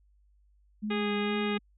sine tone with vibrato, 209.2 Hz, G#3, 13 cents sharp, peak -30 dBFS, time 0.82-1.59 s, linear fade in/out 20 ms, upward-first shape sine, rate 2.2 Hz, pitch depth 35 cents each way
harmonic tone, 412.4 Hz, G#4, 12 cents flat, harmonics 1 / 2 / 3 / 4 / 5 / 6 / 7 / 8 / 9, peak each -32 / -40 / -39 / -42 / -40 / -40 / -43 / -46 / -44 dBFS, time 0.9-1.58 s, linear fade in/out 10 ms
effects added 50 Hz sine -61 dBFS peak until 1.77 s

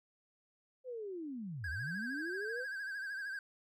sine linear two-way sweep, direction down then up, 523.3 to 68.3 to 523.3 Hz, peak -40 dBFS, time 0.84-2.66 s, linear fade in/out 50 ms, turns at 1.7 s
triangle tone with vibrato, 1600 Hz, G6, 35 cents sharp, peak -37 dBFS, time 1.64-3.39 s, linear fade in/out 2 ms, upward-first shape sine, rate 13 Hz, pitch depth 73 cents each way
effects none

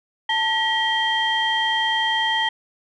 sine tone cluster, 887 / 1914 / 3175 Hz, A5 / A#6 / G7, +14 / +45 / +21 cents, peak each -22 dBFS, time 0.29-2.49 s, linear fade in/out 5 ms, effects tanh soft clip ceiling -11 dBFS

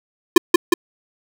square tone with echo, 349.2 Hz, F4, in tune, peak -3 dBFS, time 0.36-0.38 s, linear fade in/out 5 ms, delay 180 ms, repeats 2, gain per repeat -3 dB, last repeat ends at 0.74 s, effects none

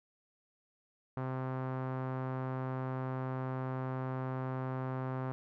sawtooth tone with low-pass filter, 130.2 Hz, C3, 8 cents flat, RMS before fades -37 dBFS, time 1.17-5.32 s, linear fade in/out 0 ms, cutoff 1200 Hz, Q 1.6, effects none

